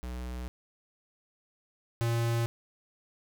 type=tone pair in turn; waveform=square; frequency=61.74 / 116.55 Hz; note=B1 / A#2; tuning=0 / 0 cents; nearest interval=major seventh; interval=1100 cents; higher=second; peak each=-36 / -27 dBFS; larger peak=second; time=0.03-0.48 / 2.01-2.46 s; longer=neither; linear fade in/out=0 ms; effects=none